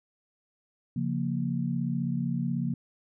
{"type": "chord", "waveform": "sine", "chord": "Bb minor", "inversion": "first", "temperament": "equal", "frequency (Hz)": [138.59, 174.61, 233.1], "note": ["Db3", "F3", "Bb3"], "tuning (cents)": [0, 0, 0], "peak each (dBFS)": -31, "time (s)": [0.96, 2.74], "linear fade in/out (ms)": 5, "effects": []}